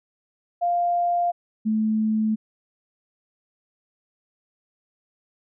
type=tone pair in turn; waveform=sine; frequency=698.5 / 217.5 Hz; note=F5 / A3; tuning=0 / -20 cents; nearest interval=octave + minor sixth; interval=2020 cents; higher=first; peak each=-19 dBFS; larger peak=neither; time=0.61-1.32 / 1.65-2.36 s; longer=neither; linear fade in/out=20 ms; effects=none